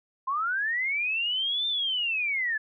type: linear two-way sweep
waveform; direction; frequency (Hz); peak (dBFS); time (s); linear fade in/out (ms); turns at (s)
sine; up then down; 1029 to 3604 to 1695; -25; 0.27-2.58; 10; 1.67
effects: none